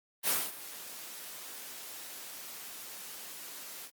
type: noise with ADSR envelope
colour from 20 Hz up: white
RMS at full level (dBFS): -27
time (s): 0.23-3.91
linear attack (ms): 53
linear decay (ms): 230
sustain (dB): -18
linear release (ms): 64
effects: high-pass 200 Hz 12 dB/octave + Opus 32 kbps